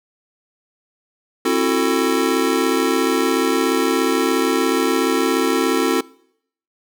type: chord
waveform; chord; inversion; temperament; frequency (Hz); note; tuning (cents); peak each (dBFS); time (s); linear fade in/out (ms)
square; F# half-diminished seventh; second; just; 266.4 / 333 / 370 / 444; C4 / E4 / F#4 / A4; +31 / +18 / 0 / +16; -22; 1.45-6.01; 5
effects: noise-tail reverb RT60 0.7 s tail -23 dB re dry